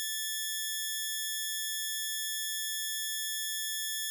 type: tone pair together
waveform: 10% pulse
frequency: 1760 / 3331 Hz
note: A6 / G#7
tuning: 0 / +4 cents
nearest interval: major seventh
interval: 1104 cents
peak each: -27 / -27 dBFS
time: 0-4.1 s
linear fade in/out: 0 ms
effects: none